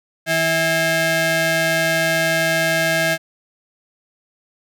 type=ring-modulated tone; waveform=sawtooth; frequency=489.4 Hz; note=B4; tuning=16 cents flat; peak=-9 dBFS; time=0.26-3.18 s; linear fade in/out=50 ms; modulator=1140 Hz; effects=none